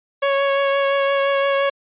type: tone with vibrato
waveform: sawtooth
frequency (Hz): 554.4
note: C#5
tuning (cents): 0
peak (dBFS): -12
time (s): 0.22-1.7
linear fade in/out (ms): 10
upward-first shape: triangle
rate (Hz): 5.8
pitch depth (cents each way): 14
effects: resampled to 8000 Hz